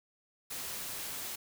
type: noise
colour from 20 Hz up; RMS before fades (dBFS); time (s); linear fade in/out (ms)
white; -40; 0.5-1.36; 10
effects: none